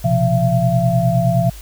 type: tone cluster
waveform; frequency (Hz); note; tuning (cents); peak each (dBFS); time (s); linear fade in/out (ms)
sine; 121.4 / 131.1 / 172.4 / 675; B2 / C3 / F3 / E5; -29 / +4 / -22 / +41; -18; 0.04-1.5; 10
effects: added 50 Hz sine -33 dBFS peak until 1.61 s + white hiss -41 dBFS RMS until 1.61 s